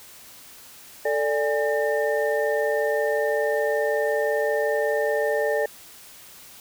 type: tone cluster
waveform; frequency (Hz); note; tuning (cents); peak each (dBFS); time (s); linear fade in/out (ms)
sine; 441.7 / 587 / 821 / 1808; A4 / D5 / G#5 / A6; +7 / -1 / -20 / +47; -24 / -24 / -31 / -29; 1.05-5.66; 5
effects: white hiss -46 dBFS RMS until 6.6 s